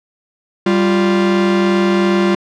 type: tone pair together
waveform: 45% pulse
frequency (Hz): 196.04 / 349.3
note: G3 / F4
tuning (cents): 0 / 0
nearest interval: minor seventh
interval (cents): 1000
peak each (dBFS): -14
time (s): 0.66-2.35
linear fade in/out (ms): 5
effects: low-pass 4000 Hz 12 dB/octave